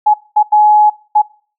sine tone bursts at uneven times, 844 Hz, G#5, 28 cents sharp, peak -5 dBFS, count 4, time 0.06-0.14 / 0.36-0.43 / 0.52-0.9 / 1.15-1.22 s, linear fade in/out 10 ms, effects noise-tail reverb RT60 0.4 s tail -21 dB re dry

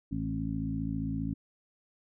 harmonic tone with a mistuned harmonic, 55 Hz, A1, in tune, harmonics 1 / 2 / 3 / 4 / 5, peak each -39 / -38 / -36 / -38 / -35 dBFS, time 0.11-1.34 s, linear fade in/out 10 ms, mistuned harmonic 5, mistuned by -16 cents, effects none

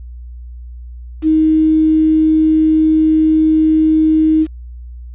sine tone with quantisation, 314.1 Hz, D#4, 16 cents sharp, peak -8 dBFS, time 1.22-4.47 s, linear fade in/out 50 ms, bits 6, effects added 60 Hz sine -28 dBFS peak until 5.14 s + resampled to 8000 Hz

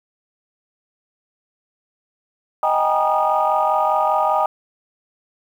sine tone cluster, 623 / 773 / 818 / 950 / 1230 Hz, D#5 / G5 / G#5 / A#5 / D#6, +2 / -24 / -26 / +33 / -20 cents, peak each -21 dBFS, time 2.63-4.46 s, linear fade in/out 2 ms, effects tanh soft clip ceiling -6 dBFS + 8-bit

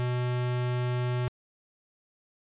square tone, 123.8 Hz, B2, 5 cents sharp, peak -27 dBFS, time 0-1.28 s, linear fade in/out 0 ms, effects resampled to 8000 Hz

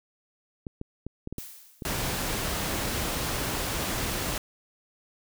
clicks, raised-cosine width 3 ms, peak -22 dBFS, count 8, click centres 0.668 / 0.814 / 1.066 / 1.274 / 1.326 / 1.384 / 1.822 / 1.909 s
blue noise with exponential decay, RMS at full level -39 dBFS, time 1.38-2.17 s, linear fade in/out 2 ms, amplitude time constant 170 ms
pink noise, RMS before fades -30 dBFS, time 1.85-4.38 s, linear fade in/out 2 ms
effects none

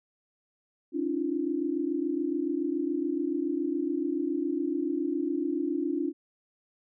sine tone cluster, 278.2 / 305.3 / 345.2 Hz, C#4 / D#4 / F4, +6 / -33 / -20 cents, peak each -31 dBFS, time 0.92-6.13 s, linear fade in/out 50 ms, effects none

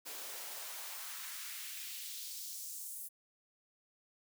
white noise with high-pass filter sweep, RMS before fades -45 dBFS, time 0.05-3.09 s, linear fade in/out 20 ms, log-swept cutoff 330 to 10000 Hz, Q 1.3, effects none

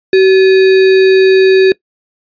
sine tone with sample-and-hold, 380 Hz, F#4, 46 cents sharp, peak -3 dBFS, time 0.13-1.72 s, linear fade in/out 2 ms, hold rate 2100 Hz, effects noise-tail reverb RT60 0.1 s tail -22 dB re dry + resampled to 11025 Hz

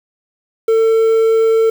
triangle tone with quantisation, 448.4 Hz, A4, 33 cents sharp, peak -7 dBFS, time 0.68-1.7 s, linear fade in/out 5 ms, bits 6, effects none

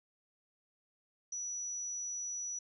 sine tone, 5890 Hz, F#8, 9 cents flat, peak -37 dBFS, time 1.32-2.59 s, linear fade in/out 5 ms, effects none

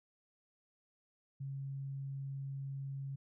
sine tone, 137 Hz, C#3, 20 cents flat, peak -39 dBFS, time 1.4-3.16 s, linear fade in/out 10 ms, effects none

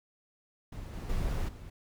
brown noise with level steps, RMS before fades -41 / -38 / -32 / -45 dBFS, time 0.72-1.7 s, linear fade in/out 5 ms, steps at 0.93 / 1.09 / 1.48 s, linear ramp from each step 10 ms, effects none

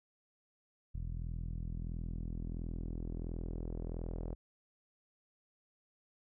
sawtooth tone with low-pass filter sweep, 41.46 Hz, E1, 11 cents sharp, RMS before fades -40 dBFS, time 0.94-4.35 s, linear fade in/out 10 ms, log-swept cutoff 130 to 560 Hz, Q 1.4, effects none

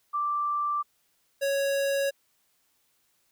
sine / square tone pair in turn, 1174.7 / 554.4 Hz, D6 / C#5, 0 / 0 cents, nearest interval octave + minor second, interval 1300 cents, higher first, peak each -25 dBFS, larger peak neither, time 0.13-0.83 / 1.41-2.11 s, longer neither, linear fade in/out 20 ms, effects white hiss -70 dBFS RMS until 3.31 s

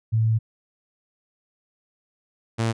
sine / sawtooth tone pair in turn, 111.4 / 113.48 Hz, A2 / A#2, +22 / -46 cents, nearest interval unison, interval 32 cents, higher second, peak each -17 dBFS, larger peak neither, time 0.12-0.39 / 2.58-2.73 s, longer first, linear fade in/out 20 ms, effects resampled to 22050 Hz

